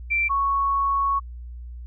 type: tone pair in turn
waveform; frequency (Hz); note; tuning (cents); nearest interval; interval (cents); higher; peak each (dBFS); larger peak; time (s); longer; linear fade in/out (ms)
sine; 2349 / 1108.6; D7 / C#6; 0 / 0; octave + minor second; 1300; first; -19; neither; 0.1-0.29 / 0.29-1.2; second; 20
effects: added 60 Hz sine -34 dBFS peak until 1.86 s